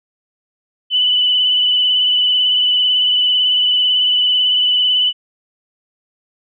sine tone with vibrato, 2989 Hz, F#7, 17 cents sharp, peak -11 dBFS, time 0.9-5.13 s, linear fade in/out 50 ms, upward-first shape sine, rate 18 Hz, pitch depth 26 cents each way, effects none

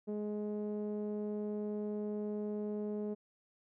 sawtooth tone with low-pass filter, 209.5 Hz, G#3, 15 cents sharp, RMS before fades -38 dBFS, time 0.07-3.15 s, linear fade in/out 20 ms, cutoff 470 Hz, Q 2.1, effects none

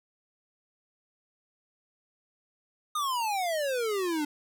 square exponential sweep, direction down, 1244.5 to 289.1 Hz, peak -28 dBFS, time 2.95-4.25 s, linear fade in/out 5 ms, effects none

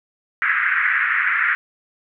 pink band-pass noise, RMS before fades -19 dBFS, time 0.42-1.55 s, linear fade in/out 0 ms, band 1400 to 2100 Hz, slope 48 dB/octave, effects none

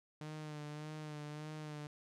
sawtooth tone with vibrato, 151.5 Hz, D#3, 46 cents flat, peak -40 dBFS, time 0.21-1.87 s, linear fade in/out 2 ms, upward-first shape sine, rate 1.7 Hz, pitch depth 34 cents each way, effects low-pass 8000 Hz 12 dB/octave

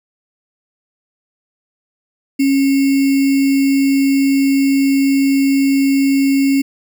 sine tone with sample-and-hold, 273.9 Hz, C#4, 21 cents flat, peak -10 dBFS, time 2.39-6.62 s, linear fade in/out 10 ms, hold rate 2450 Hz, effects none

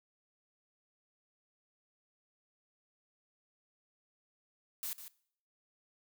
blue noise with echo, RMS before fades -39 dBFS, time 4.83-4.93 s, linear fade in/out 0 ms, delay 150 ms, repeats 1, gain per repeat -10 dB, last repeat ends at 5.08 s, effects noise-tail reverb RT60 0.6 s tail -20 dB re dry

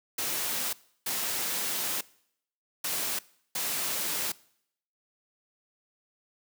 white noise bursts at uneven times, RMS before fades -31 dBFS, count 4, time 0.18-0.73 / 1.06-2.01 / 2.84-3.19 / 3.55-4.32 s, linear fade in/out 5 ms, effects noise-tail reverb RT60 0.7 s tail -22 dB re dry + high-pass 150 Hz 12 dB/octave

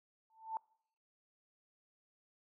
sine tone with exponential growth, 888 Hz, A5, 16 cents sharp, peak -33 dBFS, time 0.3-0.57 s, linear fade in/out 1 ms, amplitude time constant 58 ms, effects noise-tail reverb RT60 0.7 s tail -25 dB re dry

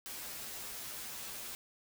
white noise with comb filter, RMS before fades -44 dBFS, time 0.06-1.55 s, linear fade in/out 0 ms, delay 11 ms, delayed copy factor -0.9, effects none

